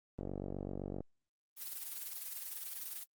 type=click train; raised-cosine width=2 ms; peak=-27 dBFS; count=40; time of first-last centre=0.19-1.006 s; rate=47.8 Hz
type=noise with tremolo; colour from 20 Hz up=blue; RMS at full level=-41 dBFS; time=1.56-3.06 s; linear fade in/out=50 ms; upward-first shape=sine; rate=20 Hz; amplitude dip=60%
effects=Opus 24 kbps